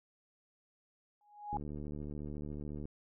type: tone with exponential growth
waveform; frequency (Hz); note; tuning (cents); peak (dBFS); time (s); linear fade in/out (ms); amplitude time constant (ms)
sine; 830; G#5; -1; -31; 1.21-1.57; 1; 78
type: click train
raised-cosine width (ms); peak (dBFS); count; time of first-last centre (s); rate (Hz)
3; -31; 99; 1.53-2.854; 74
effects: none